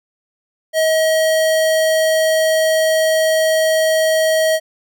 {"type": "tone", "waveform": "square", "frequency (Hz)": 636, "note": "D#5", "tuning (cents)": 38, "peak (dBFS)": -13, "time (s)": [0.73, 4.6], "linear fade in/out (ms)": 50, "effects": []}